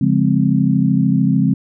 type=chord; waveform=sine; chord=Db major seventh; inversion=none; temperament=equal with one note detuned; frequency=141.26 / 174.61 / 207.7 / 261.6 Hz; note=Db3 / F3 / Ab3 / C4; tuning=+33 / 0 / 0 / 0 cents; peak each=-17 dBFS; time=0.01-1.54 s; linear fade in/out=5 ms; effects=none